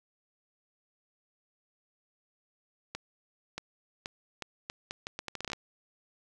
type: accelerating click train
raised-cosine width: 0.2 ms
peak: -19 dBFS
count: 16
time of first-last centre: 2.95-5.532 s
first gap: 630 ms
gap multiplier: 0.76
effects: none